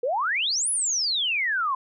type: exponential two-way sweep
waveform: sine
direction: up then down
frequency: 460.8 to 10548 to 1016 Hz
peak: -22 dBFS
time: 0.03-1.75 s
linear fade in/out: 5 ms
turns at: 0.7 s
effects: none